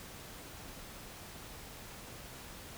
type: silence
effects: pink hiss -49 dBFS RMS until 2.77 s